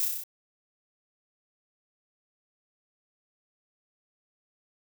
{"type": "noise with echo", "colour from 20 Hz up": "violet", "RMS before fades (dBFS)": -28, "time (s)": [0, 0.05], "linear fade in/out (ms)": 0, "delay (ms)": 31, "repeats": 6, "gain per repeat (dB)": -2, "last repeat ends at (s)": 0.236, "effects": []}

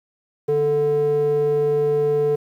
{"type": "tone with band-pass filter", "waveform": "square", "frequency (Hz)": 146.83, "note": "D3", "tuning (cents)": 0, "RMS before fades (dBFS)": -19, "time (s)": [0.48, 2.36], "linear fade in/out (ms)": 10, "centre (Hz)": 410, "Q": 5.4, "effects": ["9-bit"]}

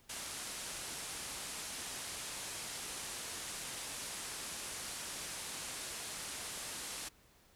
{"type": "low-pass noise", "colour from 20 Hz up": "white", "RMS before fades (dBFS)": -44, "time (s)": [0.09, 7.09], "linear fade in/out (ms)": 10, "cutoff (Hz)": 11000, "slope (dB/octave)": 48, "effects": ["pink hiss -66 dBFS RMS until 7.55 s"]}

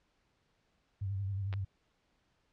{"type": "tone with vibrato", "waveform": "sine", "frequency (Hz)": 98, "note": "G2", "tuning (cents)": 0, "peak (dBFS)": -33, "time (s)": [1.01, 1.65], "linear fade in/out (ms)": 10, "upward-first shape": "sine", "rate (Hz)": 11, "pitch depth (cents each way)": 59}
{"type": "clicks", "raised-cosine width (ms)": 0.3, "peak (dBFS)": -28, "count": 2, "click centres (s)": [1.528, 1.538]}
{"effects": ["pink hiss -75 dBFS RMS until 2.52 s", "low-pass 5000 Hz 12 dB/octave"]}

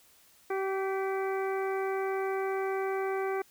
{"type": "harmonic tone with a mistuned harmonic", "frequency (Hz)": 385.4, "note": "G4", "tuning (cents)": -29, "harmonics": [1, 2, 3, 4, 5, 6], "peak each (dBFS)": [-30, -36, -40, -42, -44, -46], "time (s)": [0.5, 3.42], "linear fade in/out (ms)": 5, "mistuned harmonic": 5, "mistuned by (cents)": 51, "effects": ["white hiss -61 dBFS RMS until 3.5 s"]}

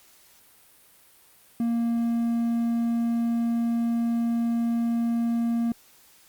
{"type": "tone", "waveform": "triangle", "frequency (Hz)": 233.1, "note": "A#3", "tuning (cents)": 0, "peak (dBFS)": -20, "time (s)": [1.6, 5.72], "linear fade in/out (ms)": 2, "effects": ["white hiss -56 dBFS RMS until 6.28 s", "Opus 48 kbps"]}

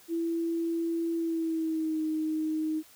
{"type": "tone with pitch glide", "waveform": "sine", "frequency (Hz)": [333.2, 312.7], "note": ["E4", "D#4"], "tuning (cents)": [19, 9], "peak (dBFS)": -27, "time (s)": [0.08, 2.83], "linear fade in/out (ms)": 50, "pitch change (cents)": -110, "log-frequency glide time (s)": [1.15, 2.02], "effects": ["white hiss -56 dBFS RMS until 2.95 s"]}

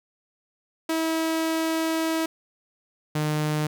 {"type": "tone pair in turn", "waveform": "sawtooth", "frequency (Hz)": [323.2, 152.05], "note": ["E4", "D#3"], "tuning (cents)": [-34, -40], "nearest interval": "octave + minor second", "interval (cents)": 1306, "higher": "first", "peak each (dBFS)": -19, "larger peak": "neither", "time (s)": [[0.89, 2.26], [3.15, 3.67]], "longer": "first", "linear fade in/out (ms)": 5, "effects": []}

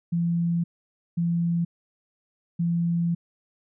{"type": "tone bursts at uneven times", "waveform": "sine", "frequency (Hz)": 170.1, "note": "F3", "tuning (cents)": -45, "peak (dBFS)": -21, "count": 3, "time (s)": [[0.12, 0.64], [1.17, 1.65], [2.59, 3.15]], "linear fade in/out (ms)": 10, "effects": []}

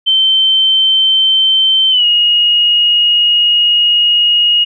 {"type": "tone with pitch glide", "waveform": "sine", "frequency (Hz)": [3100, 2876], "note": ["G7", "F#7"], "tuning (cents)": [-20, -50], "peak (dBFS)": -7, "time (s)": [0.06, 4.65], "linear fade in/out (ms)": 20, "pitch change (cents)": -130, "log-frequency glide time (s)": [1.9, 2.05], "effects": []}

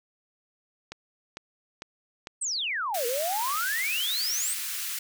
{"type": "click train", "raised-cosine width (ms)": 0.2, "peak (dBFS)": -20, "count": 4, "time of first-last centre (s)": [0.92, 2.271], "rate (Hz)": 2.22}
{"type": "exponential two-way sweep", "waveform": "sine", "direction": "down then up", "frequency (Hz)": [8700, 458.6, 8700], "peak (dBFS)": -27, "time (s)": [2.41, 4.54], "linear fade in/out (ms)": 10, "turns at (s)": 3.06}
{"type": "high-pass noise", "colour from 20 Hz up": "white", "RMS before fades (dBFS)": -33, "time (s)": [2.94, 4.99], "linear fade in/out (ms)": 5, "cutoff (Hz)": 1400, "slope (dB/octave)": 24}
{"effects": []}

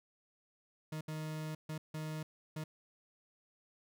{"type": "tone bursts at uneven times", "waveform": "40% pulse", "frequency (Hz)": 155.56, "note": "D#3", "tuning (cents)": 0, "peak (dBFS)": -38, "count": 5, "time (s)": [[0.92, 1.01], [1.08, 1.55], [1.69, 1.78], [1.94, 2.23], [2.56, 2.64]], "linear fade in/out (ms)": 5, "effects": []}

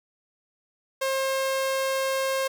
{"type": "tone", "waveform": "sawtooth", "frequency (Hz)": 534, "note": "C5", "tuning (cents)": 35, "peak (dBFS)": -20, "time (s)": [1.01, 2.48], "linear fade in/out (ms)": 10, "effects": []}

